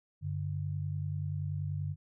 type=tone pair together; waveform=sine; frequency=96.1 / 146.47 Hz; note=G2 / D3; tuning=-34 / -4 cents; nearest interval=perfect fifth; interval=730 cents; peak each=-35 / -35 dBFS; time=0.21-1.96 s; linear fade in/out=50 ms; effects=none